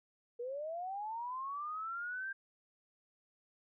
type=linear sweep; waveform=sine; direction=up; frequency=465.9 to 1596 Hz; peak=-38 dBFS; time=0.39-2.33 s; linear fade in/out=10 ms; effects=none